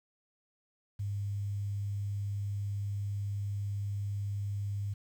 sine tone with quantisation, 101 Hz, G#2, 48 cents flat, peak -32 dBFS, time 0.99-4.94 s, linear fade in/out 10 ms, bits 10, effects none

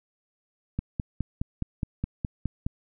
click train, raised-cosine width 5 ms, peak -15 dBFS, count 10, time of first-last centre 0.79-2.665 s, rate 4.8 Hz, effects none

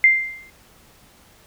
sine tone with exponential decay, 2093 Hz, C7, in tune, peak -7 dBFS, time 0.04-0.5 s, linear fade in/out 1 ms, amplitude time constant 100 ms, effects pink hiss -52 dBFS RMS until 1.46 s

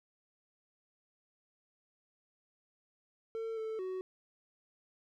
triangle tone with pitch steps, 449.7 / 440.9 / 373.1 Hz, A4 / A4 / F#4, +38 / +4 / +14 cents, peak -34 dBFS, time 3.35-4.01 s, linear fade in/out 0 ms, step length 220 ms, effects none

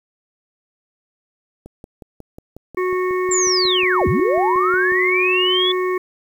click train, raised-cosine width 2 ms, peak -23 dBFS, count 19, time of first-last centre 1.66-4.921 s, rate 5.52 Hz
harmonic tone, 367.2 Hz, F#4, 13 cents flat, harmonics 1 / 3 / 5 / 6, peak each -18 / -25 / -31 / -31 dBFS, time 2.77-5.98 s, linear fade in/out 5 ms
sine linear two-way sweep, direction down then up, 7459 to 63.8 to 3471 Hz, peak -16 dBFS, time 3.31-5.72 s, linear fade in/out 5 ms, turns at 4.08 s
effects 8-bit

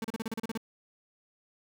35% pulse tone bursts, 223.9 Hz, A3, 30 cents sharp, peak -30 dBFS, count 10, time 0.02-0.575 s, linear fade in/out 2 ms, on 24 ms, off 35 ms, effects none

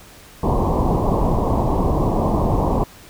pink low-pass noise, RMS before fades -18 dBFS, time 0.43-2.84 s, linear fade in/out 5 ms, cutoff 1100 Hz, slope 96 dB/octave, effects pink hiss -44 dBFS RMS until 3.09 s

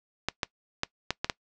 clicks, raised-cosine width 0.2 ms, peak -9 dBFS, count 6, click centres 0.286 / 0.432 / 0.834 / 1.106 / 1.245 / 1.298 s, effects noise-tail reverb RT60 0.1 s tail -22 dB re dry + low-pass 7000 Hz 12 dB/octave

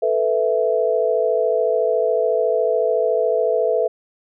sine chord, A suspended second, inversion none, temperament equal, 440 / 493.9 / 659.3 Hz, A4 / B4 / E5, 0 / 0 / 0 cents, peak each -20 dBFS, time 0.02-3.88 s, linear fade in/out 10 ms, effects none

